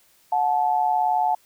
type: tone pair together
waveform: sine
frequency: 730 / 868.8 Hz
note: F#5 / A5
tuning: -24 / -22 cents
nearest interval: minor third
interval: 302 cents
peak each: -21 dBFS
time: 0.32-1.35 s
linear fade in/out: 5 ms
effects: white hiss -59 dBFS RMS until 1.45 s